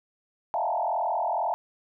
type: tone with frequency modulation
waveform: sine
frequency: 784 Hz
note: G5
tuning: in tune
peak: -24 dBFS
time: 0.54-1.54 s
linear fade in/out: 0 ms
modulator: 42.1 Hz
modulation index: 3.4
effects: none